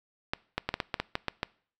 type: clicks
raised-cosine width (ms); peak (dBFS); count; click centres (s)
0.3; -12; 10; 0.335 / 0.58 / 0.69 / 0.741 / 0.802 / 0.942 / 1 / 1.154 / 1.283 / 1.431
effects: noise-tail reverb RT60 0.5 s tail -23 dB re dry